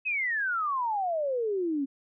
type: exponential sweep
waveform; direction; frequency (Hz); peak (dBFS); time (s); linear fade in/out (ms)
sine; down; 2597 to 265.9; -26; 0.05-1.86; 20
effects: none